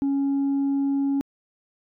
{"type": "tone", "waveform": "sine", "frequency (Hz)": 277.2, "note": "C#4", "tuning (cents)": 0, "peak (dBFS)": -18, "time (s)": [0.02, 1.21], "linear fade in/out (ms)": 0, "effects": ["tanh soft clip ceiling -19 dBFS"]}